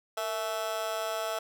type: tone with amplitude modulation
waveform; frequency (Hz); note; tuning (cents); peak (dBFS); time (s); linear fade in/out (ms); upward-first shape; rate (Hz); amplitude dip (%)
30% pulse; 659.3; E5; 0; -24; 0.17-1.39; 5; sine; 201; 90
effects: none